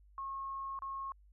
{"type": "tone with dropouts", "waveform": "sine", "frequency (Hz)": 1086, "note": "C#6", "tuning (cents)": -36, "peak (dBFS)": -38, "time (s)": [0.18, 1.12], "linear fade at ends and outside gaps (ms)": 1, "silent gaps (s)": [0.79, 0.821], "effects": ["added 50 Hz sine -59 dBFS peak until 1.32 s"]}